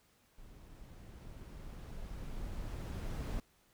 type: noise with level ramp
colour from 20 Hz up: brown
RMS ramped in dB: -55 to -37 dBFS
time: 0.38-3.4 s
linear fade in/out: 2 ms
effects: pink hiss -70 dBFS RMS until 3.73 s